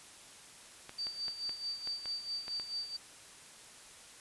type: clicks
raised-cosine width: 0.3 ms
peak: -29 dBFS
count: 8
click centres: 0.894 / 1.069 / 1.282 / 1.494 / 1.874 / 2.057 / 2.481 / 2.598 s
type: tone with tremolo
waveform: sine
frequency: 4632 Hz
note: D8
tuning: 25 cents flat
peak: -34 dBFS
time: 0.98-2.97 s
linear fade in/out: 10 ms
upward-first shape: sine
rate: 4.6 Hz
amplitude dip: 70%
effects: white hiss -54 dBFS RMS until 4.2 s + resampled to 24000 Hz